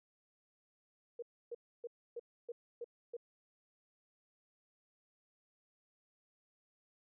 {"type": "tone bursts", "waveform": "sine", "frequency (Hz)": 473.7, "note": "A#4", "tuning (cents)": 28, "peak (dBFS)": -40, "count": 7, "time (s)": [1.19, 3.168], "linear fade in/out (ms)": 5, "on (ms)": 34, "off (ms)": 290, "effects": []}